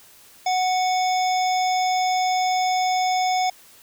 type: harmonic tone with a mistuned harmonic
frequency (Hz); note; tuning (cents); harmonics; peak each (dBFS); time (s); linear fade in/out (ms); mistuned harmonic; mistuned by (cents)
740; F#5; 0; 1 / 3 / 5 / 7 / 9; -19 / -30 / -34 / -31 / -35; 0.46-3.5; 5; 5; -80
effects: white hiss -50 dBFS RMS until 3.82 s